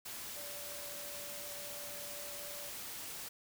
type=tone in noise; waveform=sine; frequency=580 Hz; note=D5; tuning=22 cents flat; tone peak=-51 dBFS; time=0.36-2.7 s; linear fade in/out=10 ms; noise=white; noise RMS=-45 dBFS; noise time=0.05-3.29 s; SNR=-9 dB; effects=none